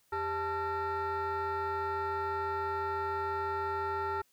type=tone with frequency modulation; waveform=sine; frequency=880 Hz; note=A5; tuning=in tune; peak=-29 dBFS; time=0.12-4.22 s; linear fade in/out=10 ms; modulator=483 Hz; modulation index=1.3; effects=tanh soft clip ceiling -29 dBFS + white hiss -70 dBFS RMS until 4.32 s